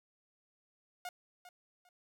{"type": "tone with echo", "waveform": "sawtooth", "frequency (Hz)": 718, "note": "F5", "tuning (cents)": 48, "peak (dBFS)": -36, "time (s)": [1.05, 1.09], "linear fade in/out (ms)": 2, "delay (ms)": 400, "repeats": 2, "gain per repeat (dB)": -12, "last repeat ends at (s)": 1.89, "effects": []}